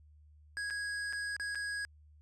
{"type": "tone with dropouts", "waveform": "square", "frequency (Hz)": 1654, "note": "G#6", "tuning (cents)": -8, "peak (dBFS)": -36, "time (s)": [0.57, 1.85], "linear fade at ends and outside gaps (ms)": 0, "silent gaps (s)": [[0.701, 0.707], [1.126, 1.132], [1.365, 1.398], [1.548, 1.555]], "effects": ["added 75 Hz sine -57 dBFS peak until 2.21 s", "resampled to 24000 Hz"]}